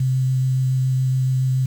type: tone with vibrato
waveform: sine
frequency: 130.1 Hz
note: C3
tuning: 9 cents flat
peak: -16 dBFS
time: 0-1.66 s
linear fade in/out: 5 ms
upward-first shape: sine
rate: 7.1 Hz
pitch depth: 9 cents each way
effects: 7-bit